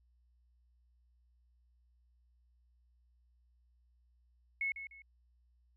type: tone with echo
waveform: sine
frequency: 2191 Hz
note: C#7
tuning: 21 cents flat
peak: -32 dBFS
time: 4.61-4.72 s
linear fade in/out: 2 ms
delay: 150 ms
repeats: 2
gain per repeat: -10 dB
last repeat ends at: 5.02 s
effects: added 60 Hz sine -67 dBFS peak until 5.76 s